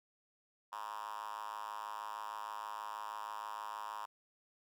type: tone with high-pass filter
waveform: 5% pulse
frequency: 106.3 Hz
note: G#2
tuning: 41 cents sharp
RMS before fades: -44 dBFS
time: 0.72-4.06 s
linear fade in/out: 10 ms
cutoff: 990 Hz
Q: 5.9
effects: none